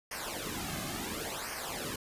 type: noise with flanger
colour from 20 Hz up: pink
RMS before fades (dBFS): -38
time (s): 0.11-1.96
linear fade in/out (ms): 5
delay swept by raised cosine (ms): 0.26 to 2.16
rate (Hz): 0.71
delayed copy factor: -0.8
effects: resampled to 32000 Hz